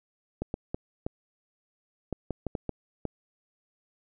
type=clicks; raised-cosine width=2 ms; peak=-17 dBFS; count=10; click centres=0.42 / 0.541 / 0.745 / 1.065 / 2.127 / 2.307 / 2.467 / 2.552 / 2.693 / 3.053 s; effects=none